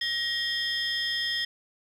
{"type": "tone cluster", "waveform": "sine", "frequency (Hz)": [1888, 3215, 3504, 5180], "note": ["A#6", "G7", "A7", "E8"], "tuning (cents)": [22, 43, -8, -31], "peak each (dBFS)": [-30, -29, -34, -32], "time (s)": [0.01, 1.45], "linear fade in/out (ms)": 5, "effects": ["tanh soft clip ceiling -21 dBFS", "10-bit"]}